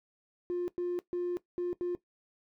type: tone bursts at uneven times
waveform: triangle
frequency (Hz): 353.5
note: F4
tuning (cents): +21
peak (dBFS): -26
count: 5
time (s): 0.5-0.68 / 0.78-0.99 / 1.13-1.37 / 1.58-1.73 / 1.81-1.95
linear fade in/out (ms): 0
effects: noise-tail reverb RT60 0.1 s tail -18 dB re dry + tanh soft clip ceiling -28 dBFS